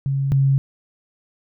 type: tone pair in turn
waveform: sine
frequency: 137.2 / 136.48 Hz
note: C#3 / C#3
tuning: -17 / -27 cents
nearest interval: unison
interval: 10 cents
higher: first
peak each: -18 / -13 dBFS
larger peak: second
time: 0.06-0.32 / 0.32-0.58 s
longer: neither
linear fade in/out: 0 ms
effects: none